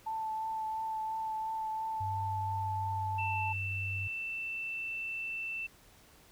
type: tone with vibrato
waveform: sine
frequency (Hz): 880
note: A5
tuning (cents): 0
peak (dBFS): -33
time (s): 0.06-3.53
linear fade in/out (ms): 10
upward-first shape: triangle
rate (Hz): 2.9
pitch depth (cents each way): 17
type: tone with pitch glide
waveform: sine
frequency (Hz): 98 to 97.15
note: G2 to G2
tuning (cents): 0 to -15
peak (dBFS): -36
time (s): 2-4.08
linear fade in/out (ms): 10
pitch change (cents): -15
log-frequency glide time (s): 2.44-3.05
type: tone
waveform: sine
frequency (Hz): 2669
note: E7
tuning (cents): +21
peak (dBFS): -35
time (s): 3.18-5.67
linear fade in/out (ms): 10
effects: pink hiss -60 dBFS RMS until 6.31 s